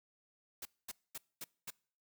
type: noise bursts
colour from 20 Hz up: white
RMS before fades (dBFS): -44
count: 5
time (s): 0.62-1.705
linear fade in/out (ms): 5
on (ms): 33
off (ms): 230
effects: noise-tail reverb RT60 0.5 s tail -25 dB re dry